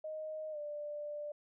sine tone with pitch glide, 622.3 to 591.1 Hz, D#5 to D5, 0 to +11 cents, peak -39 dBFS, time 0.04-1.32 s, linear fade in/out 5 ms, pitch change -89 cents, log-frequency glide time 0.51-0.58 s, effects none

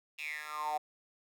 10% pulse tone with high-pass filter sweep, 151.6 Hz, D#3, 45 cents flat, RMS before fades -38 dBFS, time 0.18-0.78 s, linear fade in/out 10 ms, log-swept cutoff 2800 to 710 Hz, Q 9.4, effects none

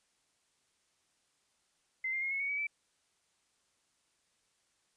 sine tone with pitch steps, 2067 / 2107 / 2147 / 2189 / 2231 / 2274 / 2317 Hz, C7 / C7 / C7 / C#7 / C#7 / C#7 / D7, -22 / +12 / +44 / -22 / +11 / +44 / -24 cents, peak -32 dBFS, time 2.04-2.67 s, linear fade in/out 5 ms, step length 90 ms, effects white hiss -75 dBFS RMS until 4.96 s + resampled to 22050 Hz

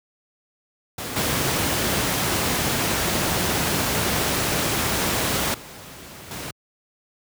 pink noise with level steps, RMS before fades -30 / -22 / -40 / -32 dBFS, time 0.98-6.51 s, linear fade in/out 5 ms, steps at 1.16 / 5.54 / 6.31 s, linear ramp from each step 2 ms, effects high-pass 80 Hz 12 dB/octave

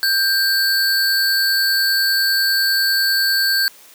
square tone pair together, 1575 / 4455 Hz, G6 / C#8, +8 / +8 cents, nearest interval octave + tritone, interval 1800 cents, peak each -18 dBFS, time 0.03-3.68 s, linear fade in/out 0 ms, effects white hiss -45 dBFS RMS until 3.94 s + high-pass 200 Hz 12 dB/octave

